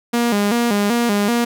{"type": "tone with vibrato", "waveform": "sawtooth", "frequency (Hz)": 220, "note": "A3", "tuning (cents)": 0, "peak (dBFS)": -11, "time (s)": [0.13, 1.45], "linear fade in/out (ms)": 10, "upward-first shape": "square", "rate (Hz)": 2.6, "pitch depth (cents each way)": 130, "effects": []}